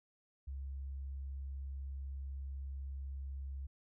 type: tone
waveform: sine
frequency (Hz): 68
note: C#2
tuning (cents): -33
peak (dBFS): -40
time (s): 0.47-3.67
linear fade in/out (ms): 10
effects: none